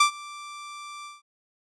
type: tone with ADSR envelope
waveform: sawtooth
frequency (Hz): 1174.7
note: D6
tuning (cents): 0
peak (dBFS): -10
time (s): 0-1.22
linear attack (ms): 6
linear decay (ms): 100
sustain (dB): -24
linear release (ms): 170
effects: resampled to 22050 Hz